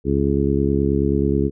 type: harmonic tone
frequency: 69.4 Hz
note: C#2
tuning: 3 cents sharp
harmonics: 1 / 2 / 3 / 4 / 5 / 6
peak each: -23 / -23 / -23 / -23 / -23 / -23 dBFS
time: 0.04-1.51 s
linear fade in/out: 50 ms
effects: none